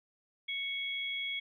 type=tone pair together; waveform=sine; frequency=2217 / 3326 Hz; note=C#7 / G#7; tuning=0 / +2 cents; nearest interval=perfect fifth; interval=702 cents; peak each=-36 / -37 dBFS; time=0.48-1.4 s; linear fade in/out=10 ms; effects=none